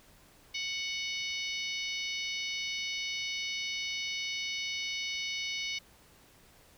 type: harmonic tone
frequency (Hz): 740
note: F#5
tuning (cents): 0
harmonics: 3 / 4 / 5 / 6 / 7 / 8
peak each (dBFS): -37 / -39 / -41 / -43 / -44 / -45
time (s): 0.54-5.79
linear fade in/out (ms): 10
effects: pink hiss -60 dBFS RMS until 6.77 s